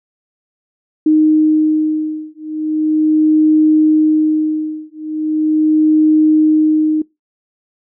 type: beating tone pair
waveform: sine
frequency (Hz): 309.5 / 309.89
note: D#4 / D#4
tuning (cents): -9 / -7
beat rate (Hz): 0.39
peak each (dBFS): -13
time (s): 1.06-7.02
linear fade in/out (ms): 5
effects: noise-tail reverb RT60 0.2 s tail -22 dB re dry